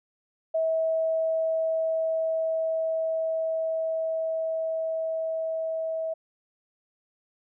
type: tone with level ramp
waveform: sine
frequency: 646 Hz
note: E5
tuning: 35 cents flat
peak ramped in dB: -22 to -27 dBFS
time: 0.54-6.14 s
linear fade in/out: 10 ms
effects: none